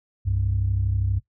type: tone pair together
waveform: sine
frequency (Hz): 65.41 / 97.89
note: C2 / G2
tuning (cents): 0 / -2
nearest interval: perfect fifth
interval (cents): 698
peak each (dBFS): -25 / -21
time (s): 0.25-1.2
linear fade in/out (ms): 20
effects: noise-tail reverb RT60 0.1 s tail -18 dB re dry + tanh soft clip ceiling -13 dBFS